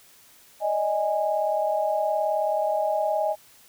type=tone cluster; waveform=sine; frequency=591 / 630 / 825 Hz; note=D5 / D#5 / G#5; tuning=+11 / +21 / -12 cents; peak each=-30 / -24 / -26 dBFS; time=0.6-3.36 s; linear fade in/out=50 ms; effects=white hiss -54 dBFS RMS until 3.68 s